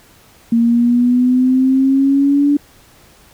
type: exponential sweep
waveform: sine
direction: up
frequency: 230.4 to 290 Hz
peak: -9 dBFS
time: 0.52-2.57 s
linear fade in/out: 5 ms
effects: pink hiss -47 dBFS RMS until 3.33 s